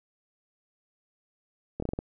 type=slowing click train; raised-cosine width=2 ms; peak=-18 dBFS; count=6; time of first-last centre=1.8-1.989 s; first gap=24 ms; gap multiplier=1.23; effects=none